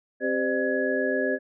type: tone cluster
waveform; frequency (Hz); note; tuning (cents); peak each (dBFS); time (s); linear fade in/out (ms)
sine; 264.8 / 391.8 / 513 / 601 / 1680; C4 / G4 / C5 / D5 / G#6; +21 / -1 / -34 / +40 / +19; -29; 0.2-1.39; 50
effects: none